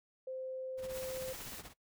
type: tone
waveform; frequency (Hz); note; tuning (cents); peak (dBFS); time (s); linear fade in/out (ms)
sine; 520; C5; -11; -39; 0.27-1.33; 5
type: noise with tremolo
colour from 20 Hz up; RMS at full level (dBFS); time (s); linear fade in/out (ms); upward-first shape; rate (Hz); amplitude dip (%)
pink; -47; 0.77-1.74; 50; triangle; 16; 85
type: noise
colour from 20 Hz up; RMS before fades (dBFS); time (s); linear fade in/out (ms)
white; -48; 0.9-1.63; 50
effects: noise-tail reverb RT60 0.1 s tail -19 dB re dry